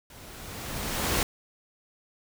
pink noise with level ramp, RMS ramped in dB -49 to -24 dBFS, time 0.1-1.23 s, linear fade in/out 2 ms, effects none

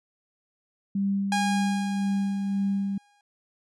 sine tone with tremolo, 197.6 Hz, G3, 14 cents sharp, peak -22 dBFS, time 0.95-2.98 s, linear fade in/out 5 ms, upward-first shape sine, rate 1.9 Hz, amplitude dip 35%
sawtooth tone with exponential decay, 818 Hz, G#5, 26 cents flat, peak -19 dBFS, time 1.32-3.21 s, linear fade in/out 2 ms, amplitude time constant 410 ms
effects resampled to 24000 Hz

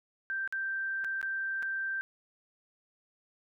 sine tone with dropouts, 1568 Hz, G6, in tune, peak -31 dBFS, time 0.3-2.01 s, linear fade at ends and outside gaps 0 ms, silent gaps 0.476-0.525 / 1.042-1.046 / 1.214-1.228 / 1.625-1.629 s, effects none

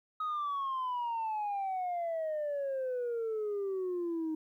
sine exponential sweep, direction down, 1267 to 311.1 Hz, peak -30 dBFS, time 0.2-4.35 s, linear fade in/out 5 ms, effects tanh soft clip ceiling -30 dBFS + 12-bit

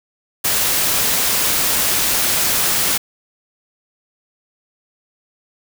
white noise, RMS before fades -17 dBFS, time 0.44-2.98 s, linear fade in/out 10 ms, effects none

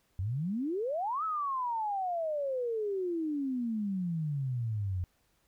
sine exponential two-way sweep, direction up then down, 87.31 to 1318.5 to 87.31 Hz, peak -30 dBFS, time 0.19-5.04 s, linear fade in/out 0 ms, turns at 1.24 s, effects pink hiss -72 dBFS RMS until 5.47 s

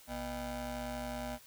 25% pulse ring-modulated tone, 185 Hz, F#3, in tune, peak -31 dBFS, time 0.07-1.39 s, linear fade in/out 50 ms, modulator 427 Hz, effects white hiss -58 dBFS RMS until 1.46 s

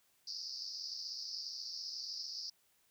pink band-pass noise, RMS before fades -44 dBFS, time 0.27-2.5 s, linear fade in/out 5 ms, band 4600 to 5400 Hz, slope 96 dB/octave, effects white hiss -73 dBFS RMS until 2.9 s

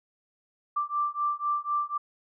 sine beating tone pair, 1174.7 / 1178.7 Hz, D6 / D6, 0 / +6 cents, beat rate 4 Hz, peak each -29 dBFS, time 0.76-1.98 s, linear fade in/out 10 ms, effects none

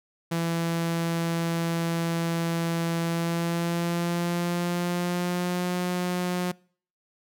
sawtooth tone with pitch glide, 167.3 to 179.31 Hz, E3 to F3, +26 to +46 cents, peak -21 dBFS, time 0.31-6.52 s, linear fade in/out 10 ms, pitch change +120 cents, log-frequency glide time 3.02-5.72 s, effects noise-tail reverb RT60 0.5 s tail -25 dB re dry

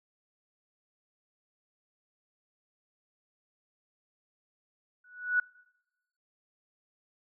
sine tone with exponential growth, 1473 Hz, F#6, 8 cents flat, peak -20 dBFS, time 5.04-5.4 s, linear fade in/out 5 ms, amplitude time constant 78 ms, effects noise-tail reverb RT60 0.9 s tail -24 dB re dry

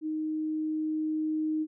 sine tone with level ramp, 311.1 Hz, D#4, in tune, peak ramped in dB -29 to -26 dBFS, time 0.01-1.67 s, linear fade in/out 50 ms, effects none

